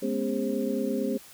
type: tone cluster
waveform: sine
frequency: 210.1 / 245.1 / 274.2 / 405.6 / 531 Hz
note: G#3 / B3 / C#4 / G#4 / C5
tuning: +20 / -13 / -19 / -41 / +25 cents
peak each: -32 / -31 / -32 / -32 / -33 dBFS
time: 0.02-1.18 s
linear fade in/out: 10 ms
effects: white hiss -50 dBFS RMS until 1.33 s